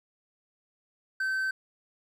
triangle tone, 1542 Hz, G6, 29 cents flat, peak -25 dBFS, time 1.2-1.51 s, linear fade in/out 5 ms, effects none

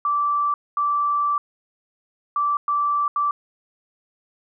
sine tone bursts at uneven times, 1165 Hz, D6, 14 cents flat, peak -18 dBFS, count 5, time 0.05-0.54 / 0.77-1.38 / 2.36-2.57 / 2.68-3.08 / 3.16-3.31 s, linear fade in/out 2 ms, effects none

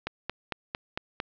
click train, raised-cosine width 0.3 ms, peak -14 dBFS, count 6, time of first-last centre 0.07-1.201 s, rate 4.42 Hz, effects low-pass 5000 Hz 12 dB/octave + 9-bit

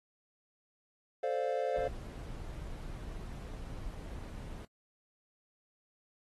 triangle chord, D minor seventh, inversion second, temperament equal, 440 / 523.3 / 587.3 / 698.5 Hz, A4 / C5 / D5 / F5, 0 / 0 / 0 / 0 cents, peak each -36 / -32 / -36 / -35 dBFS, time 1.23-1.88 s, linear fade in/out 5 ms
brown noise, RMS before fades -43 dBFS, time 1.76-4.65 s, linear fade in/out 2 ms
effects AAC 32 kbps

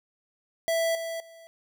square tone with level steps, 660 Hz, E5, 2 cents sharp, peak -24 / -32 / -48 dBFS, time 0.68-1.47 s, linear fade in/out 0 ms, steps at 0.95 / 1.2 s, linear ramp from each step 2 ms, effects none

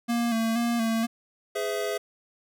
square tone with vibrato, 230.6 Hz, A#3, 19 cents flat, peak -24 dBFS, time 0.08-1.07 s, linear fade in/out 20 ms, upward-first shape square, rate 2.1 Hz, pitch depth 37 cents each way
square chord, Ab augmented, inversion none, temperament equal with one note detuned, 415.3 / 509.8 / 659.3 Hz, Ab4 / C5 / E5, 0 / -45 / 0 cents, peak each -31 / -34 / -32 dBFS, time 1.55-1.98 s, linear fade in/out 10 ms
effects none

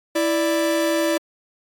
45% pulse tone pair together, 329.6 / 587.3 Hz, E4 / D5, 0 / 0 cents, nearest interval minor seventh, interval 1000 cents, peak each -21 dBFS, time 0.15-1.18 s, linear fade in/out 10 ms, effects AAC 64 kbps

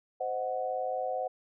sine chord, C diminished, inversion none, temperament equal with one note detuned, 518.4 / 622.3 / 740 Hz, C5 / Eb5 / Gb5, -16 / 0 / 0 cents, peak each -34 / -37 / -33 dBFS, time 0.2-1.28 s, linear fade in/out 10 ms, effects none

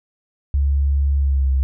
sine tone with pitch glide, 70 to 66.57 Hz, C#2 to C2, +18 to +31 cents, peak -14 dBFS, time 0.54-1.63 s, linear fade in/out 0 ms, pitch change -87 cents, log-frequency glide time 1.18-1.52 s, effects none

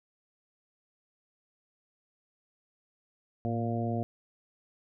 harmonic tone with a mistuned harmonic, 116.54 Hz, A#2, in tune, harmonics 1 / 2 / 3 / 4 / 5 / 6, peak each -32 / -33 / -39 / -40 / -40 / -37 dBFS, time 3.45-4.03 s, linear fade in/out 0 ms, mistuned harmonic 1, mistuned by -57 cents, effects none

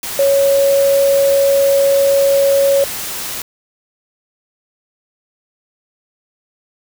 sine tone in noise, 554.4 Hz, C#5, in tune, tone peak -9 dBFS, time 0.19-2.84 s, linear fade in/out 2 ms, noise white, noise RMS -24 dBFS, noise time 0.03-3.42 s, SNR +12 dB, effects none

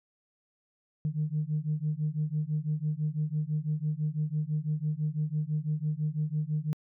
sine beating tone pair, 149.6 / 155.6 Hz, D3 / D#3, +32 / 0 cents, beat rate 6 Hz, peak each -30 dBFS, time 1.05-6.73 s, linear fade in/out 0 ms, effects tanh soft clip ceiling -21 dBFS

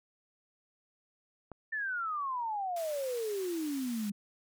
click, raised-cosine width 1 ms, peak -30 dBFS, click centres 1.517 s
sine exponential sweep, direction down, 1800 to 198.1 Hz, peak -32 dBFS, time 1.72-4.12 s, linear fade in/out 10 ms
white band-pass noise, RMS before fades -48 dBFS, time 2.76-4.1 s, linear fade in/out 5 ms, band 770 to 15000 Hz, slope 12 dB/octave
effects none

